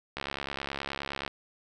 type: click train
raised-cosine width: 0.3 ms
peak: -17 dBFS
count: 78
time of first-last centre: 0.17-1.278 s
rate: 69.5 Hz
effects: none